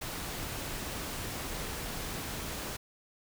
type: noise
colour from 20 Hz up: pink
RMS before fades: -38 dBFS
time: 0.01-2.77 s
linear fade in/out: 10 ms
effects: none